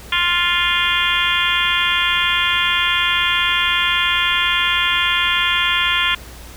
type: harmonic tone with a mistuned harmonic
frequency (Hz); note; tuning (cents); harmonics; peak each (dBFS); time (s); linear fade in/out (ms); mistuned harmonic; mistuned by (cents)
350; F4; +4; 3 / 4 / 5 / 6 / 7 / 8 / 9 / 10; -23 / -23 / -23 / -23 / -23 / -23 / -23 / -23; 0.12-6.15; 5; 10; -46
effects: added 60 Hz sine -38 dBFS peak until 6.56 s + pink hiss -39 dBFS RMS until 6.56 s